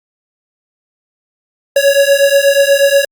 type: beating tone pair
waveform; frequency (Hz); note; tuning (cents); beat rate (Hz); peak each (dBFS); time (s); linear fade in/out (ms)
square; 554.4 / 562.7; C#5 / C#5; 0 / +26; 8.3; -11; 1.76-3.05; 5
effects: Opus 48 kbps